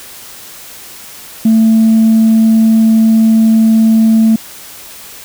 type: tone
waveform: sine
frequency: 222.5 Hz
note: A3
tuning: 20 cents sharp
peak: -3 dBFS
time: 1.45-4.36 s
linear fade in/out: 5 ms
effects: tanh soft clip ceiling -2 dBFS + white hiss -32 dBFS RMS until 5.24 s